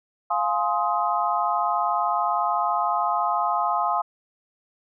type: chord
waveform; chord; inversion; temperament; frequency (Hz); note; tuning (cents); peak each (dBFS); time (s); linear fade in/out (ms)
sine; F minor seventh; none; just; 698.5 / 838.1 / 1047.7 / 1257.2; F5 / Ab5 / C6 / Eb6; 0 / +16 / +2 / +18; -26; 0.3-4.02; 10
effects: none